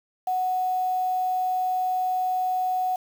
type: tone with quantisation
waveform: sine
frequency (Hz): 740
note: F#5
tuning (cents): 0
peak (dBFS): -22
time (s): 0.27-2.96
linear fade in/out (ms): 5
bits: 7
effects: none